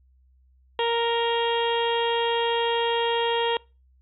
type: harmonic tone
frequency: 466.2 Hz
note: A#4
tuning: in tune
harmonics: 1 / 2 / 3 / 4 / 5 / 6 / 7 / 8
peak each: -24 / -26 / -39 / -34 / -41 / -33 / -31 / -41 dBFS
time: 0.79-3.57 s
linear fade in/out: 2 ms
effects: noise-tail reverb RT60 0.3 s tail -25 dB re dry + added 64 Hz sine -56 dBFS peak until 4.01 s